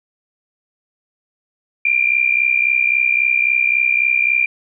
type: tone with amplitude modulation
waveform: sine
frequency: 2384 Hz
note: D7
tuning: 25 cents sharp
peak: -9 dBFS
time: 1.85-4.46 s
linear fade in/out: 5 ms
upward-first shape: sine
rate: 63.7 Hz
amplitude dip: 80%
effects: none